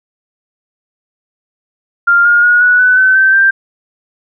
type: tone with pitch steps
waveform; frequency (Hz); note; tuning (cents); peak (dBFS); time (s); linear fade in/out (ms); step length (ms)
sine; 1396.9 / 1421.3 / 1446.2 / 1471.4 / 1497.2 / 1523.3 / 1550 / 1577.1; F6 / F6 / F#6 / F#6 / F#6 / F#6 / G6 / G6; 0 / +30 / -40 / -10 / +20 / +50 / -20 / +10; -5; 2.07-3.51; 10; 180
effects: none